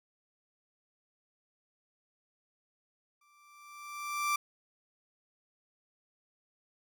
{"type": "tone with exponential growth", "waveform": "30% pulse", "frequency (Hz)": 1174.7, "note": "D6", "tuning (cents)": 0, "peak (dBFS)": -24, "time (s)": [3.21, 4.36], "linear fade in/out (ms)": 5, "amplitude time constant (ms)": 250, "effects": []}